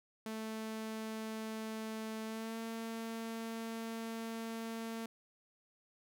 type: tone with pitch glide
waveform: sawtooth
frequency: 220 to 226.6 Hz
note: A3 to A#3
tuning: 0 to -49 cents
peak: -36 dBFS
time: 0.26-5.06 s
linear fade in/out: 2 ms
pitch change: +51 cents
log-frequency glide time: 2.25-2.58 s
effects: none